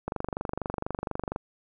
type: click train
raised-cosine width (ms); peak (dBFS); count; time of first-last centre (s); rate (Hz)
1; -16; 32; 0.08-1.361; 24.2
effects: none